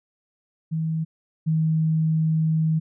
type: tone pair in turn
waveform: sine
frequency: 160.3 / 158.92 Hz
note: E3 / D#3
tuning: -48 / +37 cents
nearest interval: unison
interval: 15 cents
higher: first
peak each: -22 / -18 dBFS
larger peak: second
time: 0.71-1.05 / 1.46-2.8 s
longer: second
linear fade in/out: 20 ms
effects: none